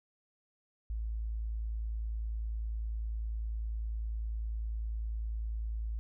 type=tone; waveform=sine; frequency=55 Hz; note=A1; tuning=in tune; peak=-33 dBFS; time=0.9-5.99 s; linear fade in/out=0 ms; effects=none